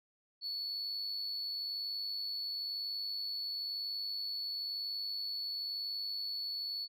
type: tone with amplitude modulation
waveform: sine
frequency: 4426 Hz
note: C#8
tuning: 3 cents flat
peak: -32 dBFS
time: 0.41-6.88 s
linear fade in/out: 50 ms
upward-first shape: sine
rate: 101 Hz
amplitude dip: 45%
effects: tanh soft clip ceiling -34 dBFS